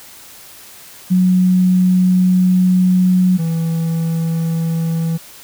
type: tone pair in turn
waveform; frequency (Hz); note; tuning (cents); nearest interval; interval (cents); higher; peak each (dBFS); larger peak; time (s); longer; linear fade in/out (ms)
sine / triangle; 183.4 / 164.29; F#3 / E3; -15 / -6; major second; 191; first; -9 / -13; first; 1.1-3.38 / 3.38-5.18; first; 20
effects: white hiss -39 dBFS RMS until 5.43 s